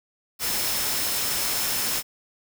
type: tone in noise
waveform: sine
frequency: 5274 Hz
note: E8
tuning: in tune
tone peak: -33 dBFS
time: 0.39-2.03 s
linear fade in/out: 50 ms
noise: white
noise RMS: -26 dBFS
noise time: 0.39-2.03 s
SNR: -10 dB
effects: none